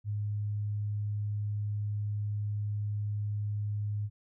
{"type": "tone", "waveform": "sine", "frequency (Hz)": 104, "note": "G#2", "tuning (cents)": 3, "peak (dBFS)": -30, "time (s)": [0.04, 4.1], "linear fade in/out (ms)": 50, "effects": []}